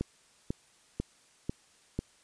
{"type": "click train", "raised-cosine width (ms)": 3, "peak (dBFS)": -18, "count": 5, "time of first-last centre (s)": [0.01, 1.99], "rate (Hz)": 2.02, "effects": ["white hiss -63 dBFS RMS until 2.23 s", "resampled to 22050 Hz"]}